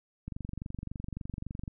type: click train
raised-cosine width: 5 ms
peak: -25 dBFS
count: 34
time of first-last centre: 0.28-1.678 s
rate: 23.6 Hz
effects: none